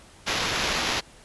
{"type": "noise with sample-and-hold", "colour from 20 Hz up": "blue", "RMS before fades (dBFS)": -26, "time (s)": [0.26, 1.01], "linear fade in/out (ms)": 20, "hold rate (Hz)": 8820, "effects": ["pink hiss -51 dBFS RMS until 1.24 s", "resampled to 24000 Hz"]}